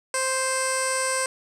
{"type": "tone with low-pass filter", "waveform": "15% pulse", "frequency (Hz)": 523.3, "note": "C5", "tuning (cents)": 0, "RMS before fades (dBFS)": -25, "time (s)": [0.14, 1.26], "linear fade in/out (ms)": 2, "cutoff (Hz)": 8400, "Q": 5.3, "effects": []}